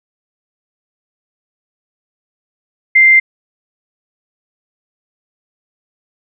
sine tone, 2090 Hz, C7, 2 cents flat, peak -4 dBFS, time 2.95-3.2 s, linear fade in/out 10 ms, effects none

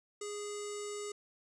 square tone with low-pass filter, 413 Hz, G#4, 10 cents flat, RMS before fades -41 dBFS, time 0.21-1.12 s, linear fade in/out 5 ms, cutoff 7700 Hz, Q 6.7, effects none

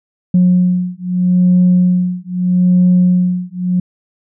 sine beating tone pair, 180 / 180.79 Hz, F#3 / F#3, -47 / -40 cents, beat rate 0.79 Hz, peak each -11 dBFS, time 0.34-3.8 s, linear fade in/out 5 ms, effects tanh soft clip ceiling -3 dBFS

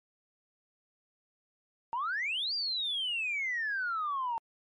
sine exponential two-way sweep, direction up then down, 897 to 4856 to 897 Hz, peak -29 dBFS, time 1.93-4.38 s, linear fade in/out 0 ms, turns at 2.54 s, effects tanh soft clip ceiling -26 dBFS + MP3 48 kbps

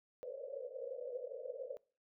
pink band-pass noise, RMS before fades -45 dBFS, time 0.23-1.77 s, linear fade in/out 0 ms, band 480 to 570 Hz, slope 96 dB/octave, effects noise-tail reverb RT60 0.4 s tail -23 dB re dry

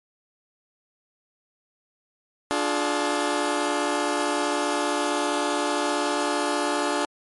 15% pulse chord, D diminished, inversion none, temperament just, 293.7 / 352.4 / 422.9 Hz, D4 / F4 / Ab4, 0 / +16 / +31 cents, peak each -19 / -22 / -22 dBFS, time 2.51-7.05 s, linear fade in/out 0 ms, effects MP3 48 kbps

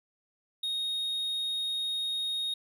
triangle tone, 3729 Hz, A#7, in tune, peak -28 dBFS, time 0.63-2.54 s, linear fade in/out 5 ms, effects none

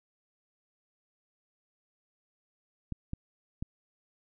clicks, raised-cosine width 5 ms, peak -22 dBFS, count 3, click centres 2.923 / 3.134 / 3.625 s, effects none

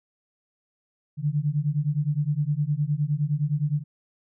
sine beating tone pair, 143 / 152.7 Hz, D3 / D#3, -46 / -32 cents, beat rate 9.7 Hz, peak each -25 dBFS, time 1.17-3.84 s, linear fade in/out 50 ms, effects none

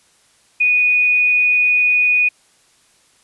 sine tone, 2473 Hz, D#7, 11 cents flat, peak -11 dBFS, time 0.6-2.29 s, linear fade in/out 10 ms, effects white hiss -55 dBFS RMS until 3.23 s + resampled to 24000 Hz

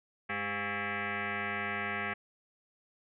sine tone with frequency modulation, 207.7 Hz, G#3, in tune, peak -32 dBFS, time 0.29-2.14 s, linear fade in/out 10 ms, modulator 304 Hz, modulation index 7.5, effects none

